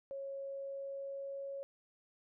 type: tone with pitch glide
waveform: sine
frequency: 549 to 552.2 Hz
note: C#5 to C#5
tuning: -17 to -7 cents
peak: -40 dBFS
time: 0.11-1.63 s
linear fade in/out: 0 ms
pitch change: +10 cents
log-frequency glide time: 0.37-1.42 s
effects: none